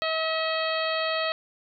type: harmonic tone with a mistuned harmonic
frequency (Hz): 641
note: E5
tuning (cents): -49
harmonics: 1 / 2 / 3 / 4 / 5 / 6 / 7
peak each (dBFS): -28 / -31 / -33 / -34 / -35 / -36 / -36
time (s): 0.02-1.32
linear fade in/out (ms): 0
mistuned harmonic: 7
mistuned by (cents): -40
effects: none